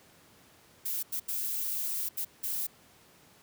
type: noise bursts at uneven times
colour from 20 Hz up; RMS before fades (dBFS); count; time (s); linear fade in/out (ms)
violet; -33; 5; 0.85-1.03 / 1.12-1.2 / 1.28-2.09 / 2.17-2.25 / 2.43-2.67; 10
effects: pink hiss -59 dBFS RMS until 3.42 s + high-pass 100 Hz 12 dB/octave